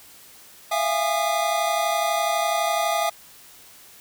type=tone cluster; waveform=square; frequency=665 / 697 / 822 / 1224 Hz; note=E5 / F5 / G#5 / D#6; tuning=+15 / -4 / -18 / -29 cents; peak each=-26 / -28 / -27 / -28 dBFS; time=0.71-3.1 s; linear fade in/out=10 ms; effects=white hiss -48 dBFS RMS until 4 s